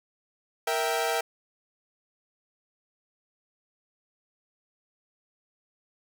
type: chord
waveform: sawtooth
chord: E diminished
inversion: second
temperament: equal with one note detuned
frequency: 466.2 / 655.5 / 784 Hz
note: Bb4 / E5 / G5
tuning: 0 / -10 / 0 cents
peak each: -26 dBFS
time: 0.67-1.21 s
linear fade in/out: 5 ms
effects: none